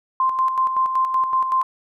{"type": "tone with tremolo", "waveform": "sine", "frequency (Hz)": 1045, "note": "C6", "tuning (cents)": -2, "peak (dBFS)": -15, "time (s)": [0.2, 1.63], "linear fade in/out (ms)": 2, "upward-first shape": "square", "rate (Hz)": 5.3, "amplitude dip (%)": 50, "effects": []}